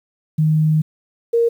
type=tone pair in turn; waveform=sine; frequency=155.56 / 466.2 Hz; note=D#3 / A#4; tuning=0 / 0 cents; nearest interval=octave + perfect fifth; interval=1900 cents; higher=second; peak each=-12 dBFS; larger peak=neither; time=0.38-0.82 / 1.33-1.49 s; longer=first; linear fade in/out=10 ms; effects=8-bit